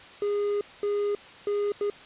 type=tone bursts at uneven times; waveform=triangle; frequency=410 Hz; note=G#4; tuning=22 cents flat; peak=-22 dBFS; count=4; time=0.22-0.61 / 0.83-1.15 / 1.47-1.72 / 1.81-1.9 s; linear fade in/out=2 ms; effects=white hiss -47 dBFS RMS until 2.05 s + resampled to 8000 Hz